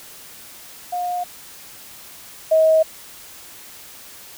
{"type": "tone pair in turn", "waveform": "sine", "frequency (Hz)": [714, 636.1], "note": ["F5", "D#5"], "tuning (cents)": [38, 38], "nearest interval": "major second", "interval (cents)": 200, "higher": "first", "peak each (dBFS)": [-21, -11], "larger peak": "second", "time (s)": [[0.92, 1.24], [2.51, 2.83]], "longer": "neither", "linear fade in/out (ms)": 10, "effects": ["white hiss -41 dBFS RMS until 4.37 s"]}